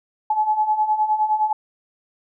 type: beating tone pair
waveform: sine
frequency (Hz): 850 / 859.7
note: G#5 / A5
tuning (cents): +40 / -40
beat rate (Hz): 9.7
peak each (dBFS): -23 / -18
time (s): 0.3-1.53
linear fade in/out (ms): 5
effects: none